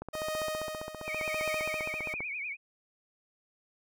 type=click train; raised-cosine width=1 ms; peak=-25 dBFS; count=34; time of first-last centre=0.02-2.205 s; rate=15.1 Hz
type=tone with tremolo; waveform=sawtooth; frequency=622.3 Hz; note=D#5; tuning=in tune; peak=-27 dBFS; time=0.13-2.14 s; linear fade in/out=10 ms; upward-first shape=triangle; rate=0.92 Hz; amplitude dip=80%
type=tone with vibrato; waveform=sine; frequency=2349 Hz; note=D7; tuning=in tune; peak=-34 dBFS; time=1.04-2.57 s; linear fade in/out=50 ms; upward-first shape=triangle; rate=10 Hz; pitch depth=150 cents each way
effects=none